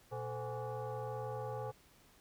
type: tone with frequency modulation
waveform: sine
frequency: 198 Hz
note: G3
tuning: 18 cents sharp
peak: -38 dBFS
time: 0.11-1.72 s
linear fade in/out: 20 ms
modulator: 318 Hz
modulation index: 2.4
effects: pink hiss -65 dBFS RMS until 2.2 s